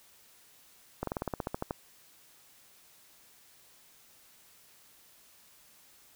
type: slowing click train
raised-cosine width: 1 ms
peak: -18 dBFS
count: 12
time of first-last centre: 1.03-1.709 s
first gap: 43 ms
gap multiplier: 1.07
effects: white hiss -60 dBFS RMS until 6.15 s